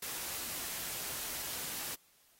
white noise, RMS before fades -40 dBFS, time 0.02-1.95 s, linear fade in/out 5 ms, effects white hiss -67 dBFS RMS until 2.39 s + AAC 48 kbps

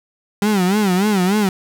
35% pulse tone with vibrato, 196 Hz, G3, in tune, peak -12 dBFS, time 0.42-1.49 s, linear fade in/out 2 ms, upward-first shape sine, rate 3.4 Hz, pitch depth 160 cents each way, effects none

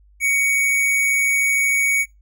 square tone with amplitude modulation, 2241 Hz, C#7, 18 cents sharp, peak -15 dBFS, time 0.2-2.06 s, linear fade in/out 50 ms, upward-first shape sine, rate 133 Hz, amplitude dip 25%, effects noise-tail reverb RT60 0.2 s tail -23 dB re dry + added 50 Hz sine -49 dBFS peak until 2.21 s

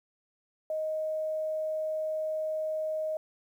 sine tone, 625 Hz, D#5, 8 cents sharp, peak -29 dBFS, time 0.7-3.17 s, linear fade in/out 2 ms, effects 10-bit

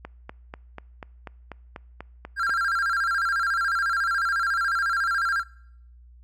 click train, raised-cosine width 0.5 ms, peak -21 dBFS, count 11, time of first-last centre 0.05-2.495 s, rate 4.09 Hz
triangle tone with vibrato, 1480 Hz, F#6, in tune, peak -20 dBFS, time 2.36-5.44 s, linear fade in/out 50 ms, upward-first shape square, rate 14 Hz, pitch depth 140 cents each way
effects noise-tail reverb RT60 0.8 s tail -25 dB re dry + added 60 Hz sine -47 dBFS peak until 6.23 s

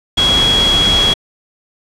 sine tone in noise, 3322 Hz, G#7, in tune, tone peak -10 dBFS, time 0.17-1.14 s, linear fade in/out 10 ms, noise pink, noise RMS -17 dBFS, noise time 0.17-1.14 s, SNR +4 dB, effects low-pass 7000 Hz 12 dB/octave

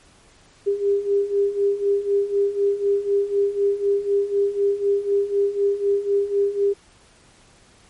sine beating tone pair, 398.7 / 402.7 Hz, G4 / G4, +29 / +47 cents, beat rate 4 Hz, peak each -23 / -19 dBFS, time 0.66-6.74 s, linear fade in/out 20 ms, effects pink hiss -53 dBFS RMS until 7.89 s + MP3 48 kbps

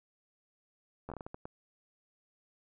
slowing click train, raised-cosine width 1 ms, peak -28 dBFS, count 9, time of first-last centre 1.09-1.455 s, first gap 11 ms, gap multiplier 1.39, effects none

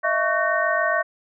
sine tone cluster, 626 / 673 / 1117 / 1517 / 1842 Hz, D#5 / E5 / C#6 / F#6 / A#6, +10 / +36 / +13 / +43 / -21 cents, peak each -25 dBFS, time 0.03-1.03 s, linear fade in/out 20 ms, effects none

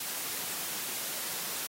white noise, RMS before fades -36 dBFS, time 0-1.67 s, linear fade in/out 5 ms, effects high-pass 150 Hz 12 dB/octave + AAC 48 kbps

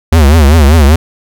square tone with vibrato, 75.5 Hz, D2, 48 cents sharp, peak -3 dBFS, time 0.12-0.96 s, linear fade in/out 5 ms, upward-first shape triangle, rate 5.1 Hz, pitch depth 210 cents each way, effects none

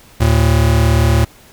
square tone pair together, 75.5 / 113.12 Hz, D2 / A2, +48 / +48 cents, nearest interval perfect fifth, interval 700 cents, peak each -13 dBFS, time 0.2-1.25 s, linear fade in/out 10 ms, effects pink hiss -44 dBFS RMS until 1.52 s

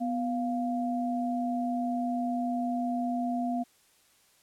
sine tone pair together, 246.9 / 698.3 Hz, B3 / F5, 0 / 0 cents, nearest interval octave + tritone, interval 1800 cents, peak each -29 / -32 dBFS, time 0-3.64 s, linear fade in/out 20 ms, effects white hiss -64 dBFS RMS until 4.42 s + low-pass 12000 Hz 12 dB/octave

